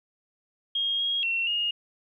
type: tone with pitch steps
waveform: sine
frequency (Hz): 3250 / 3275 / 2718 / 2852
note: G#7 / G#7 / F7 / F7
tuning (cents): -38 / -25 / -48 / +36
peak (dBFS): -24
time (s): 0.75-1.71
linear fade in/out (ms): 5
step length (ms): 240
effects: 11-bit